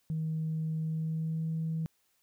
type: tone with pitch glide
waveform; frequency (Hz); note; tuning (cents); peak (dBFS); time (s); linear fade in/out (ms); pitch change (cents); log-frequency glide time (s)
sine; 158.6 to 161.09; D#3 to E3; +33 to -40; -29; 0.1-1.86; 0; +27; 0.81-1.49
effects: tanh soft clip ceiling -26 dBFS + white hiss -73 dBFS RMS until 2.22 s